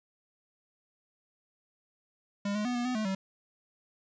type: tone with pitch steps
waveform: square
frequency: 202 / 210.2 / 246.4 / 241.7 / 251.5 / 216.2 / 191.9 Hz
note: G#3 / G#3 / B3 / B3 / B3 / A3 / G3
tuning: -48 / +21 / -4 / -37 / +32 / -30 / -37 cents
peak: -30 dBFS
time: 2.45-3.15 s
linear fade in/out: 5 ms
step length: 100 ms
effects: resampled to 16000 Hz + 10-bit